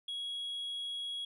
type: tone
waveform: sine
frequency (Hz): 3322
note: G#7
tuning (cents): 0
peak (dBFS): -34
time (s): 0.08-1.25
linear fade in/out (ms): 5
effects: tanh soft clip ceiling -35 dBFS